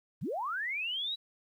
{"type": "linear sweep", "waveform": "sine", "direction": "up", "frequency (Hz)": [82.1, 3951], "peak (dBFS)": -32, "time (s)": [0.21, 1.16], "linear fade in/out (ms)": 20, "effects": ["11-bit"]}